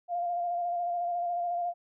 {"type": "tone with vibrato", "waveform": "sine", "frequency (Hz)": 698.5, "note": "F5", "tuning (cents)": 0, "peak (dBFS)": -28, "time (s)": [0.08, 1.74], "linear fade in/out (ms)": 50, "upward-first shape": "square", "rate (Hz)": 14, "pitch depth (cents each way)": 22, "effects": []}